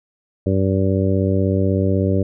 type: harmonic tone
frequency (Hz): 96.2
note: G2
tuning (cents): -32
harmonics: 1 / 2 / 3 / 4 / 5 / 6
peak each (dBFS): -18 / -21 / -23 / -24 / -25 / -26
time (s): 0.46-2.23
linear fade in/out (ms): 5
effects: none